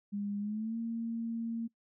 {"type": "tone with pitch glide", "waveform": "sine", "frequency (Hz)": [203.3, 229.5], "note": ["G#3", "A#3"], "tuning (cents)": [-37, -27], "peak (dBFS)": -33, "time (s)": [0.12, 1.68], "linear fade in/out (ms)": 20, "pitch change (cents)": 210, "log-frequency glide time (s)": [0.39, 0.77], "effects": ["noise-tail reverb RT60 0.1 s tail -22 dB re dry"]}